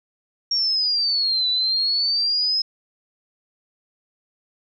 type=exponential two-way sweep; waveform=sine; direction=down then up; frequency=5588 to 3951 to 5160 Hz; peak=-18 dBFS; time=0.51-2.62 s; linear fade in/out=5 ms; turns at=1.49 s; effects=none